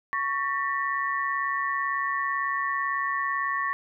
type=tone cluster; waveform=sine; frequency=1114 / 1796 / 1934 Hz; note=C#6 / A6 / B6; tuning=+8 / +35 / -37 cents; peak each=-27 / -30 / -33 dBFS; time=0.13-3.73 s; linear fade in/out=0 ms; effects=none